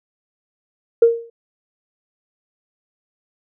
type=tone with exponential decay; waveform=sine; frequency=464 Hz; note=A#4; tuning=8 cents flat; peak=-4 dBFS; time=1.02-1.3 s; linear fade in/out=5 ms; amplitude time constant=60 ms; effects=tanh soft clip ceiling 0 dBFS